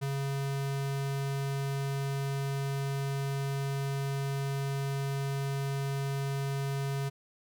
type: tone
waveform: square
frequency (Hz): 138.1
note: C#3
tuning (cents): -6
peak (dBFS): -31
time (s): 0.01-7.1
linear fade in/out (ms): 20
effects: none